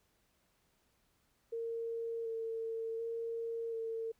sine tone with vibrato, 455.8 Hz, A#4, 39 cents flat, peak -36 dBFS, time 1.52-4.12 s, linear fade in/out 10 ms, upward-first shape square, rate 0.68 Hz, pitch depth 14 cents each way, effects pink hiss -75 dBFS RMS until 4.19 s

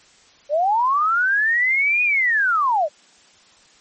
sine linear two-way sweep, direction up then down, 556 to 2486 to 556 Hz, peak -15 dBFS, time 0.49-2.89 s, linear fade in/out 50 ms, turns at 2.03 s, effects white hiss -52 dBFS RMS until 3.8 s + MP3 32 kbps

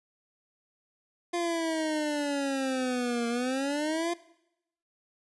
25% pulse exponential two-way sweep, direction down then up, 349.2 to 233.1 to 349.2 Hz, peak -24 dBFS, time 1.33-4.14 s, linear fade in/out 10 ms, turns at 3.28 s, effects noise-tail reverb RT60 0.8 s tail -19 dB re dry + resampled to 24000 Hz

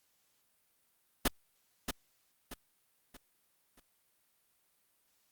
pink noise with echo, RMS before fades -27 dBFS, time 1.25-1.28 s, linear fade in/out 5 ms, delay 630 ms, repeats 4, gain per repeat -8 dB, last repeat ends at 3.8 s, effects white hiss -74 dBFS RMS until 5.31 s + Opus 48 kbps

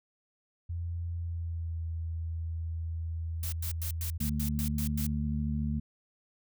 sine tone with pitch glide, 85.1 to 82.15 Hz, F2 to E2, -44 to -5 cents, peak -32 dBFS, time 0.69-4.18 s, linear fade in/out 10 ms, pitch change -61 cents, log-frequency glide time 1.16-1.82 s
blue noise bursts, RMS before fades -38 dBFS, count 9, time 3.43-5.067 s, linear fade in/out 2 ms, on 93 ms, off 100 ms
harmonic tone, 74 Hz, D2, 14 cents sharp, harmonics 1 / 2 / 3, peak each -32 / -34 / -33 dBFS, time 4.2-5.8 s, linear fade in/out 10 ms
effects none

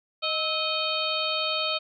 harmonic tone with a mistuned harmonic, 622.3 Hz, D#5, in tune, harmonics 1 / 2 / 4 / 5 / 6 / 7, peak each -32 / -32 / -32 / -32 / -32 / -32 dBFS, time 0.22-1.79 s, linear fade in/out 20 ms, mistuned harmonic 2, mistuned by +72 cents, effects none

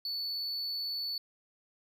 triangle tone, 4459 Hz, C#8, 9 cents sharp, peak -32 dBFS, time 0.05-1.18 s, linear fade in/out 2 ms, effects none

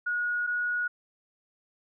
sine tone pair in turn, 1449 / 1454.5 Hz, F#6 / F#6, -37 / -30 cents, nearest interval unison, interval 7 cents, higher second, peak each -26 dBFS, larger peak neither, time 0.06-0.47 / 0.47-0.88 s, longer neither, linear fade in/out 10 ms, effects none

